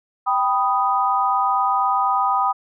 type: chord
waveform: sine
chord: G augmented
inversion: none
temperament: equal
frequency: 784 / 987.8 / 1244.5 Hz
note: G5 / B5 / D#6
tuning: 0 / 0 / 0 cents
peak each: -21 / -21 / -20 dBFS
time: 0.26-2.53 s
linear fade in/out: 20 ms
effects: none